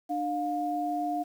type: tone pair together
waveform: sine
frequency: 298.8 / 709.5 Hz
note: D4 / F5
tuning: +30 / +27 cents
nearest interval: octave + minor third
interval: 1497 cents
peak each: -32 / -29 dBFS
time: 0.09-1.24 s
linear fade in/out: 20 ms
effects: 9-bit